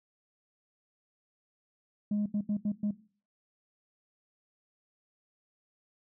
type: tone bursts at uneven times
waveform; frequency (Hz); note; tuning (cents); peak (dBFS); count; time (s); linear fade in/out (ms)
sine; 207.7; G#3; 0; -25; 5; 2.11-2.26 / 2.34-2.41 / 2.49-2.57 / 2.65-2.72 / 2.83-2.91; 5
effects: noise-tail reverb RT60 0.4 s tail -17 dB re dry + tanh soft clip ceiling -25 dBFS